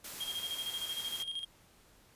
white noise, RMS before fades -44 dBFS, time 0.04-1.23 s, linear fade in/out 5 ms
triangle tone with tremolo, 3233 Hz, G#7, 47 cents flat, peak -33 dBFS, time 0.2-1.45 s, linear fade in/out 10 ms, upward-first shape square, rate 13 Hz, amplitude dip 60%
effects pink hiss -63 dBFS RMS until 2.15 s + resampled to 32000 Hz

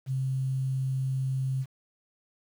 sine tone with quantisation, 132.3 Hz, C3, 20 cents sharp, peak -26 dBFS, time 0.06-1.66 s, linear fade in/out 50 ms, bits 9, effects none

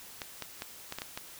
clicks, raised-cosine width 0.2 ms, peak -19 dBFS, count 7, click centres 0.218 / 0.423 / 0.621 / 0.924 / 0.986 / 1.019 / 1.175 s, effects white hiss -49 dBFS RMS until 1.39 s

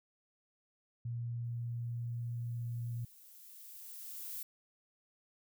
sine tone, 118.4 Hz, A#2, 27 cents sharp, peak -36 dBFS, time 1.05-3.05 s, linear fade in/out 5 ms
violet noise with exponential growth, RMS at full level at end -42 dBFS, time 1.44-4.43 s, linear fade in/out 5 ms, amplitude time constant 650 ms
effects none

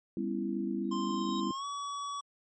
sine chord, C# half-diminished seventh, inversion second, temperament just, 199.57 / 249.5 / 277.2 / 332.6 Hz, G3 / B3 / C#4 / E4, +31 / +18 / 0 / +16 cents, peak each -35 / -37 / -39 / -35 dBFS, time 0.17-1.51 s, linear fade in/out 2 ms
sine tone with exponential growth, 3799 Hz, A#7, 32 cents sharp, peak -39 dBFS, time 0.84-1.4 s, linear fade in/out 2 ms, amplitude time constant 120 ms
square tone with pitch glide, 1046.5 to 1134.6 Hz, C6 to C#6, 0 to +40 cents, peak -36 dBFS, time 0.91-2.21 s, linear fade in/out 10 ms, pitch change +140 cents, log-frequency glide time 1.5-1.65 s
effects MP3 32 kbps

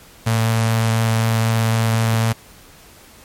sawtooth tone with notch filter, 113 Hz, A2, 47 cents sharp, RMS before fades -17 dBFS, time 0.26-2.33 s, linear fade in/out 10 ms, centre 340 Hz, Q 1.2, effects pink hiss -45 dBFS RMS until 3.24 s + MP3 64 kbps

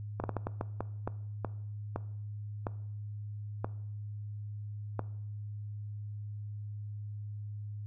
slowing click train, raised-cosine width 1 ms, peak -19 dBFS, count 13, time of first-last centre 0.2-4.993 s, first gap 39 ms, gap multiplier 1.38, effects noise-tail reverb RT60 0.7 s tail -18 dB re dry + added 104 Hz sine -38 dBFS peak until 7.86 s

